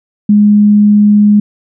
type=tone; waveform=sine; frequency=207.7 Hz; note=G#3; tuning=in tune; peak=-3 dBFS; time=0.29-1.4 s; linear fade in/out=5 ms; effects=none